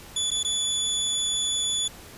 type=tone with dropouts; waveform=25% pulse; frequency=3451 Hz; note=A7; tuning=34 cents flat; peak=-20 dBFS; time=0.16-1.88 s; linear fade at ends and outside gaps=5 ms; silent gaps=0.306-0.314 / 0.431-0.447 s; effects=pink hiss -45 dBFS RMS until 2.17 s + resampled to 32000 Hz